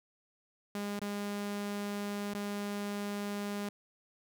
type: tone with dropouts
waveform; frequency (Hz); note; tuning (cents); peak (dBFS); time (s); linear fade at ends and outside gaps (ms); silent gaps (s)
sawtooth; 203.9; G#3; -32; -31; 0.75-3.69; 2; 0.993-1.016 / 2.337-2.348
effects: none